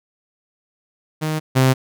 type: tone pair in turn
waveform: sawtooth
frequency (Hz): 155.56 / 130.81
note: D#3 / C3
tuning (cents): 0 / 0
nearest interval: minor third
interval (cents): 300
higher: first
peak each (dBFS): -16 / -8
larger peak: second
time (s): 1.21-1.4 / 1.55-1.74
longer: neither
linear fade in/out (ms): 20
effects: none